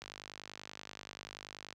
click train, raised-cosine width 0.2 ms, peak -27 dBFS, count 87, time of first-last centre 0.02-1.726 s, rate 50.4 Hz, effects high-pass 80 Hz 12 dB/octave

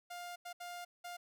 sawtooth tone bursts at uneven times, 704 Hz, F5, 14 cents sharp, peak -40 dBFS, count 4, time 0.1-0.36 / 0.45-0.53 / 0.6-0.85 / 1.04-1.17 s, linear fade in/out 10 ms, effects none

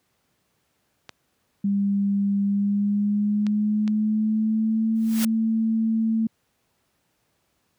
clicks, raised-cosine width 0.2 ms, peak -19 dBFS, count 3, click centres 1.093 / 3.467 / 3.878 s
sine tone with pitch glide, 199.9 to 223.1 Hz, G3 to A3, +34 to +24 cents, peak -19 dBFS, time 1.64-6.27 s, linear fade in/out 5 ms, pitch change +190 cents, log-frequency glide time 2.43-4.95 s
white noise with exponential growth, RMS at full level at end -25 dBFS, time 4.95-5.25 s, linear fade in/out 5 ms, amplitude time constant 64 ms
effects pink hiss -70 dBFS RMS until 7.78 s + high-pass 80 Hz 12 dB/octave

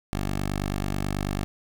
10% pulse tone, 49.19 Hz, G1, 7 cents sharp, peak -18 dBFS, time 0.13-1.44 s, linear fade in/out 0 ms, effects none

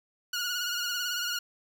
15% pulse tone with vibrato, 1440 Hz, F#6, 47 cents flat, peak -23 dBFS, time 0.33-1.39 s, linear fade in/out 5 ms, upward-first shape sine, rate 18 Hz, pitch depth 47 cents each way, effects none

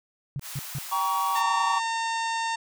sine tone bursts, 139 Hz, C#3, 5 cents sharp, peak -28 dBFS, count 3, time 0.36-0.785 s, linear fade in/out 0 ms, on 35 ms, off 160 ms
white high-pass noise, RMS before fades -38 dBFS, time 0.41-1.43 s, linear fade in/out 50 ms, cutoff 680 Hz, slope 24 dB/octave
triangle chord, G diminished, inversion none, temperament just, 784 / 940.8 / 1128.9 Hz, G5 / Bb5 / Db6, 0 / +16 / +31 cents, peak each -30 / -26 / -24 dBFS, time 0.91-1.8 s, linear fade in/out 20 ms
harmonic tone, 910 Hz, A#5, 42 cents flat, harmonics 1 / 2 / 3 / 4 / 5 / 6 / 7 / 8 / 9, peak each -27 / -33 / -37 / -39 / -41 / -43 / -44 / -45 / -46 dBFS, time 1.35-2.56 s, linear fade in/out 10 ms
effects none

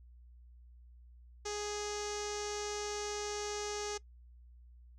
sawtooth tone with low-pass filter, 415.3 Hz, G#4, in tune, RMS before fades -39 dBFS, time 1.45-3.98 s, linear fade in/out 10 ms, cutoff 6200 Hz, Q 5, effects noise-tail reverb RT60 0.1 s tail -21 dB re dry + added 60 Hz sine -54 dBFS peak until 4.98 s

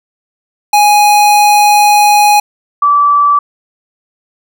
square / sine tone pair in turn, 830.6 / 1157.7 Hz, G#5 / D6, 0 / -25 cents, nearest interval tritone, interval 575 cents, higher second, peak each -5 dBFS, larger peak neither, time 0.73-2.4 / 2.82-3.39 s, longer first, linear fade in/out 5 ms, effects none

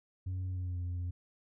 sine tone with pitch glide, 92.5 to 88.58 Hz, F#2 to F2, 0 to +25 cents, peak -31 dBFS, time 0.26-1.11 s, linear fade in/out 10 ms, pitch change -75 cents, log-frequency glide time 0.49-0.78 s, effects tanh soft clip ceiling -33 dBFS

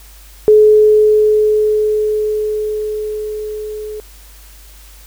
sine tone with level ramp, 426.5 Hz, G#4, 46 cents sharp, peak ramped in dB -3 to -23 dBFS, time 0.48-4 s, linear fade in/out 0 ms, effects added 50 Hz sine -38 dBFS peak until 5.06 s + white hiss -43 dBFS RMS until 5.06 s

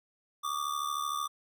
square ring-modulated tone, 1179 Hz, D6, 6 cents sharp, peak -29 dBFS, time 0.43-1.28 s, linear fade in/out 20 ms, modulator 36.6 Hz, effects none

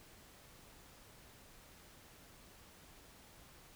silence, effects pink hiss -60 dBFS RMS until 3.75 s

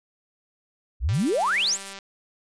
sine exponential sweep, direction up, 50.4 to 8460 Hz, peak -20 dBFS, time 1-1.78 s, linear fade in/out 50 ms
click train, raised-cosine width 0.2 ms, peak -22 dBFS, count 177, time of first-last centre 1.09-1.988 s, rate 196 Hz
violet noise with tremolo, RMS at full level -32 dBFS, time 1.13-1.94 s, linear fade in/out 20 ms, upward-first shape sine, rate 15 Hz, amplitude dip 45%
effects resampled to 22050 Hz

